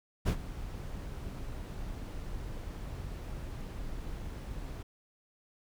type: noise with ADSR envelope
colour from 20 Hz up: brown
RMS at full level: -24 dBFS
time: 0.25-4.83 s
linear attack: 28 ms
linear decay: 76 ms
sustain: -16 dB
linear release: 8 ms
effects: none